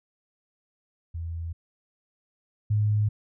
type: tone pair in turn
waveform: sine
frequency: 83.2 / 105.52 Hz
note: E2 / G#2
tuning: +17 / +28 cents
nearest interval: major third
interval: 411 cents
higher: second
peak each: -30 / -20 dBFS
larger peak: second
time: 1.14-1.53 / 2.7-3.09 s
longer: neither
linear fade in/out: 10 ms
effects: none